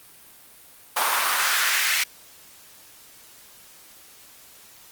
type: noise with high-pass filter sweep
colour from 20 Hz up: pink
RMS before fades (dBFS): -22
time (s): 0.96-2.04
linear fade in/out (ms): 10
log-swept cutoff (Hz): 910 to 2100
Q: 1.9
effects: white hiss -49 dBFS RMS until 4.91 s + Opus 32 kbps